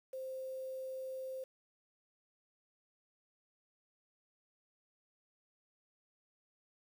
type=tone with quantisation; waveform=sine; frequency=523.3 Hz; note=C5; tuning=in tune; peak=-40 dBFS; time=0.13-1.44 s; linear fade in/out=5 ms; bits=10; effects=none